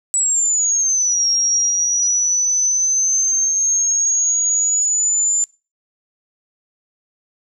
sine exponential two-way sweep, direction down then up, 7902 to 5588 to 7150 Hz, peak -14 dBFS, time 0.14-5.44 s, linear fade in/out 0 ms, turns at 1.27 s, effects noise-tail reverb RT60 0.3 s tail -22 dB re dry

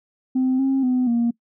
sine tone with pitch steps, 258.6 / 268.3 / 252.6 / 235.4 Hz, C4 / C4 / B3 / A#3, -20 / +44 / +39 / +17 cents, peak -15 dBFS, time 0.35-1.31 s, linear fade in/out 10 ms, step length 240 ms, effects noise-tail reverb RT60 0.1 s tail -23 dB re dry + tanh soft clip ceiling -14 dBFS

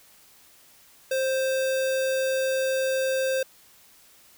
sine tone with sample-and-hold, 528 Hz, C5, 16 cents sharp, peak -22 dBFS, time 1.11-3.43 s, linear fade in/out 5 ms, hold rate 2100 Hz, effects white hiss -55 dBFS RMS until 4.37 s

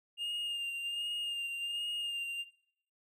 triangle tone with vibrato, 2818 Hz, F7, 15 cents sharp, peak -33 dBFS, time 0.17-2.45 s, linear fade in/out 50 ms, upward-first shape sine, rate 1.3 Hz, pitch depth 25 cents each way, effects noise-tail reverb RT60 0.6 s tail -18 dB re dry

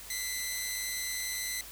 10% pulse tone pair together, 1975.5 / 2077 Hz, B6 / C7, 0 / -13 cents, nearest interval minor second, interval 87 cents, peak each -27 dBFS, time 0.1-1.61 s, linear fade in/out 2 ms, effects added 50 Hz sine -55 dBFS peak until 1.71 s + white hiss -47 dBFS RMS until 1.71 s

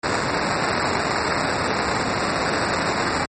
violet noise with sample-and-hold, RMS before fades -22 dBFS, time 0.03-3.26 s, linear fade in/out 10 ms, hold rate 3150 Hz, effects high-pass 80 Hz 12 dB/octave + MP3 32 kbps

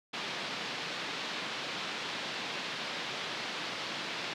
white band-pass noise, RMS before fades -38 dBFS, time 0.13-4.34 s, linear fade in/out 10 ms, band 140 to 4200 Hz, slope 24 dB/octave, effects none

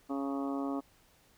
harmonic tone with a mistuned harmonic, 138.59 Hz, C#3, in tune, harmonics 2 / 3 / 4 / 5 / 6 / 7 / 8 / 9, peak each -33 / -43 / -44 / -43 / -47 / -50 / -45 / -49 dBFS, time 0.09-0.81 s, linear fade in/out 20 ms, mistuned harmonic 7, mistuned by -43 cents, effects pink hiss -65 dBFS RMS until 1.37 s

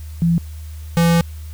sine / square tone pair in turn, 168.7 / 168.7 Hz, E3 / E3, +40 / +40 cents, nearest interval unison, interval 0 cents, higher neither, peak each -12 dBFS, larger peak neither, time 0.22-0.38 / 0.97-1.21 s, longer second, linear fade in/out 0 ms, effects added 77 Hz sine -29 dBFS peak until 1.53 s + white hiss -47 dBFS RMS until 1.53 s

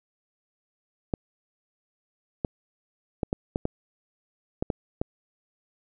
clicks, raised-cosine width 2 ms, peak -12 dBFS, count 9, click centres 1.138 / 2.448 / 3.232 / 3.329 / 3.559 / 3.654 / 4.625 / 4.702 / 5.015 s, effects none

